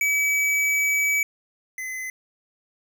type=tone pair in turn; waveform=square; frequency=2286 / 2037 Hz; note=D7 / C7; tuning=-47 / -47 cents; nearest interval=major second; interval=200 cents; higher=first; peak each=-20 / -30 dBFS; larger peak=first; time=0.01-1.23 / 1.78-2.1 s; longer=first; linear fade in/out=2 ms; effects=none